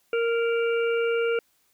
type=harmonic tone; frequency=464.5 Hz; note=A#4; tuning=6 cents flat; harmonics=1 / 3 / 5 / 6; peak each=-22 / -31 / -35 / -37 dBFS; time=0.13-1.39 s; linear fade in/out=2 ms; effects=white hiss -67 dBFS RMS until 1.73 s